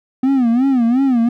triangle tone with vibrato, 251.2 Hz, B3, 30 cents sharp, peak -9 dBFS, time 0.23-1.29 s, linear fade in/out 5 ms, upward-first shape sine, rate 2.8 Hz, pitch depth 160 cents each way, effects none

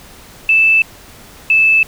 sine tone pair in turn, 2637 / 2625 Hz, E7 / E7, 0 / -8 cents, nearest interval unison, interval 8 cents, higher first, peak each -7 dBFS, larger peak neither, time 0.49-0.82 / 1.5-1.83 s, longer neither, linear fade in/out 2 ms, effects pink hiss -39 dBFS RMS until 1.87 s

